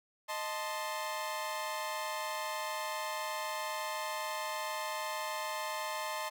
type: chord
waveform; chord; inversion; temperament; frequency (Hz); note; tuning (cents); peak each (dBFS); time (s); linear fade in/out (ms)
sawtooth; A diminished; second; equal; 622.3 / 880 / 1046.5; Eb5 / A5 / C6; 0 / 0 / 0; -37 / -36 / -36; 0.28-6.3; 20
effects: none